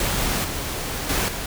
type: noise with level steps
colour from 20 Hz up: pink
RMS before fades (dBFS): -23 / -28 / -22 / -29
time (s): 0-1.46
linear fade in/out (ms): 2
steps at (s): 0.44 / 1.09 / 1.28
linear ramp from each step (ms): 5
effects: none